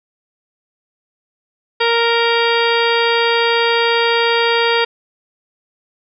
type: harmonic tone with a mistuned harmonic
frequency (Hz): 465.7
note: A#4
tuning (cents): -2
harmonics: 1 / 2 / 3 / 4 / 5 / 6 / 7 / 8 / 10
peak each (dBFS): -16 / -19 / -21 / -22 / -23 / -24 / -24 / -25 / -26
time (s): 1.8-4.85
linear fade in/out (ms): 10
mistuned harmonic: 10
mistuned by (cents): +17
effects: none